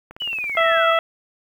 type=click train; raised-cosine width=0.5 ms; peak=-23 dBFS; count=13; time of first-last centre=0.11-0.773 s; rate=18.1 Hz
type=linear sweep; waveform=sine; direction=down; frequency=3000 to 1220 Hz; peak=-23 dBFS; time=0.2-0.93 s; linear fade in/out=10 ms
type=harmonic tone; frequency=660 Hz; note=E5; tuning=2 cents sharp; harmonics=1 / 2 / 3 / 4 / 5; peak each=-18 / -19 / -24 / -27 / -27 dBFS; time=0.57-0.99 s; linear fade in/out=2 ms
effects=8-bit